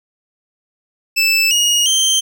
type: tone with pitch steps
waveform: 25% pulse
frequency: 2637 / 2876 / 3136 Hz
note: E7 / F#7 / G7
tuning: 0 / -50 / 0 cents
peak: -8 dBFS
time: 1.16-2.21 s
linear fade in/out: 20 ms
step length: 350 ms
effects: none